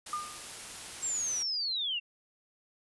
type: noise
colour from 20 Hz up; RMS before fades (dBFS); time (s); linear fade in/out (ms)
white; -43; 0.06-1.43; 5
type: tone with exponential decay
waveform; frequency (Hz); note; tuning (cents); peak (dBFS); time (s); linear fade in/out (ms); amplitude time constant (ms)
sine; 1209; D6; +50; -29; 0.13-0.52; 2; 84
type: linear sweep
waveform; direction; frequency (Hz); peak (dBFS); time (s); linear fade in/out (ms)
sine; down; 7620 to 2692; -30; 1.02-2; 20
effects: resampled to 24000 Hz